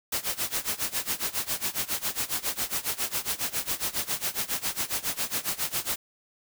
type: noise with tremolo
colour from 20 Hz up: white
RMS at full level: -27 dBFS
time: 0.12-5.96 s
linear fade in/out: 5 ms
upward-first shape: sine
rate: 7.3 Hz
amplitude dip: 90%
effects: none